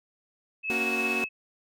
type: tone with tremolo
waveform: sine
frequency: 2594 Hz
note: E7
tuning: 28 cents flat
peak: -24 dBFS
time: 0.63-1.29 s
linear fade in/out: 50 ms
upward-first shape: triangle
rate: 17 Hz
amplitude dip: 50%
type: chord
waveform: sawtooth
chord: F# major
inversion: first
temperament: equal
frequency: 233.1 / 277.2 / 370 Hz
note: A#3 / C#4 / F#4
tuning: 0 / 0 / 0 cents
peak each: -29 / -34 / -29 dBFS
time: 0.7-1.24 s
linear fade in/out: 0 ms
effects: none